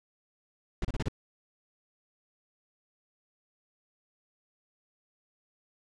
brown noise bursts, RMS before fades -30 dBFS, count 5, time 0.82-1.084 s, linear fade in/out 2 ms, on 28 ms, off 31 ms, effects low-pass 7000 Hz 12 dB/octave

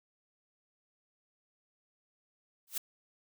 blue noise with exponential growth, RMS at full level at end -29 dBFS, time 2.67-2.78 s, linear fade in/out 5 ms, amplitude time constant 22 ms, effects none

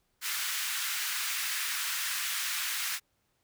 pink high-pass noise, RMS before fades -33 dBFS, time 0.21-3 s, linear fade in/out 50 ms, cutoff 1400 Hz, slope 24 dB/octave, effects pink hiss -75 dBFS RMS until 3.43 s

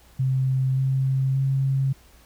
sine tone with pitch steps, 131.5 / 133.26 / 135.04 Hz, C3 / C3 / C#3, +9 / +32 / -45 cents, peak -19 dBFS, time 0.19-1.93 s, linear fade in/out 10 ms, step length 580 ms, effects added 60 Hz sine -53 dBFS peak until 2.25 s + pink hiss -55 dBFS RMS until 2.25 s

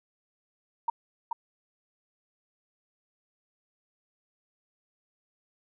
sine tone with echo, 931 Hz, A#5, 2 cents flat, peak -23 dBFS, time 0.88-0.9 s, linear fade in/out 5 ms, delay 430 ms, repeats 1, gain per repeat -4 dB, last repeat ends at 1.33 s, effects none

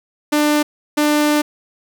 sawtooth tone pair in turn, 297.9 / 297.9 Hz, D4 / D4, +25 / +25 cents, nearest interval unison, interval 0 cents, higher neither, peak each -9 dBFS, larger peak neither, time 0.32-0.63 / 0.97-1.42 s, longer second, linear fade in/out 10 ms, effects 8-bit

